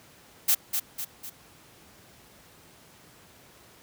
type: noise with echo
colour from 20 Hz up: blue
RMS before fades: -21 dBFS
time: 0.48-0.55 s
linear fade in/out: 10 ms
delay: 250 ms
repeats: 3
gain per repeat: -6 dB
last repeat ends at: 1.3 s
effects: pink hiss -54 dBFS RMS until 3.82 s + high-pass 80 Hz 12 dB/octave